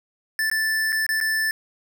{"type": "tone with dropouts", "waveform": "square", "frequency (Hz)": 1760, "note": "A6", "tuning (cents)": 0, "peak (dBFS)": -21, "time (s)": [0.39, 1.51], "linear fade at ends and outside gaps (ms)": 1, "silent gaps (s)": [[0.5, 0.514], [0.922, 0.927], [1.065, 1.09], [1.203, 1.211]], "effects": []}